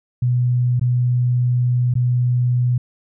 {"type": "tone with dropouts", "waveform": "sine", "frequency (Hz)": 123.47, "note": "B2", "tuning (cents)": 0, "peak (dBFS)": -14, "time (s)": [0.22, 2.78], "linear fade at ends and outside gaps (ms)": 5, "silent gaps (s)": [[0.796, 0.812], [1.94, 1.953]], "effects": []}